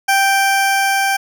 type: tone with level ramp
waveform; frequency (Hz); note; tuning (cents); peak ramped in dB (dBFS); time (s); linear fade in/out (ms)
20% pulse; 784; G5; 0; -6 to -9; 0.08-1.17; 10
effects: none